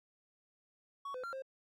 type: tone with pitch steps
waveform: triangle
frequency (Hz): 1117 / 507 / 1380 / 531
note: C#6 / B4 / F6 / C5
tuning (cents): +13 / +45 / -21 / +25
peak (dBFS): -38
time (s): 1.05-1.422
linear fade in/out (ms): 5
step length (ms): 93
effects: none